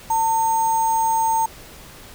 sine tone with sample-and-hold, 900 Hz, A5, 39 cents sharp, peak -16 dBFS, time 0.1-1.46 s, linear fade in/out 5 ms, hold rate 7350 Hz, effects pink hiss -42 dBFS RMS until 2.14 s

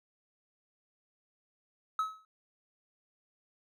triangle tone with exponential decay, 1286 Hz, E6, 43 cents flat, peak -23 dBFS, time 1.99-2.25 s, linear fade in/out 2 ms, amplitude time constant 55 ms, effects tanh soft clip ceiling -20 dBFS

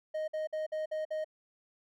triangle tone bursts, 622.3 Hz, D#5, in tune, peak -30 dBFS, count 6, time 0.14-1.245 s, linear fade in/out 10 ms, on 140 ms, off 53 ms, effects none

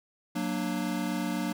square chord, Gb augmented, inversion none, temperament equal with one note detuned, 185 / 233.1 / 296.7 Hz, Gb3 / Bb3 / D4, 0 / 0 / +18 cents, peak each -34 dBFS, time 0.35-1.53 s, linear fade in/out 10 ms, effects none

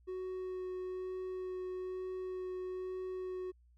triangle tone with vibrato, 370 Hz, F#4, in tune, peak -36 dBFS, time 0.07-3.52 s, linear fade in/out 20 ms, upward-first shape sine, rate 1.1 Hz, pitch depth 8 cents each way, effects added 60 Hz sine -62 dBFS peak until 3.77 s

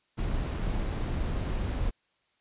brown noise, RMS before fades -30 dBFS, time 0.17-1.91 s, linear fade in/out 20 ms, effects white hiss -72 dBFS RMS until 2.4 s + resampled to 8000 Hz

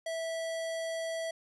square tone, 655 Hz, E5, 11 cents flat, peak -34 dBFS, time 0.06-1.31 s, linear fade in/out 5 ms, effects resampled to 24000 Hz

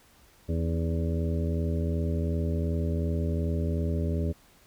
harmonic tone with a mistuned harmonic, 82.7 Hz, E2, 6 cents sharp, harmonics 1 / 2 / 3 / 4 / 5 / 6 / 7, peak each -27 / -32 / -35 / -39 / -37 / -44 / -40 dBFS, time 0.48-4.33 s, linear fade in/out 20 ms, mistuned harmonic 4, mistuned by -65 cents, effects pink hiss -59 dBFS RMS until 4.66 s

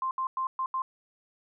sine tone bursts at uneven times, 1050 Hz, C6, 6 cents sharp, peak -27 dBFS, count 5, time 0.02-0.11 / 0.18-0.27 / 0.37-0.47 / 0.59-0.66 / 0.74-0.82 s, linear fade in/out 2 ms, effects none

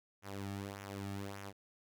sawtooth tone with flanger, 99.2 Hz, G2, 21 cents sharp, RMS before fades -44 dBFS, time 0.22-1.53 s, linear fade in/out 50 ms, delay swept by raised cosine 0.22 to 2.02 ms, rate 1.7 Hz, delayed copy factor -0.65, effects none

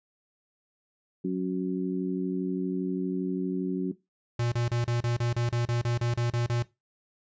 harmonic tone, 92.5 Hz, F#2, in tune, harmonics 2 / 3 / 4, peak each -29 / -31 / -32 dBFS, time 1.24-3.92 s, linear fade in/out 10 ms
square tone bursts, 119.2 Hz, A#2, 39 cents sharp, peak -26 dBFS, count 14, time 4.39-6.626 s, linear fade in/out 5 ms, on 130 ms, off 32 ms
effects noise-tail reverb RT60 0.2 s tail -17 dB re dry + resampled to 16000 Hz

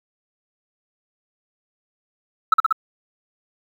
sine tone with echo, 1306 Hz, E6, 17 cents flat, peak -7 dBFS, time 2.52-2.54 s, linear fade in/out 5 ms, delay 62 ms, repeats 3, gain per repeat -2 dB, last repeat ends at 2.726 s, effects tanh soft clip ceiling -8 dBFS + 8-bit

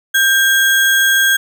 sine tone with sample-and-hold, 1587 Hz, G6, 21 cents sharp, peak -9 dBFS, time 0.14-1.37 s, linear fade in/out 10 ms, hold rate 4900 Hz, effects none

